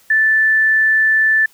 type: tone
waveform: sine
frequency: 1758 Hz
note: A6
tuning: 2 cents flat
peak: -10 dBFS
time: 0.1-1.46 s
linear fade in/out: 5 ms
effects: white hiss -51 dBFS RMS until 1.53 s